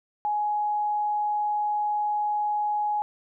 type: tone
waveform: sine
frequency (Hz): 837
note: G#5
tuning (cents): +13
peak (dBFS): -23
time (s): 0.25-3.02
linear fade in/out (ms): 0
effects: none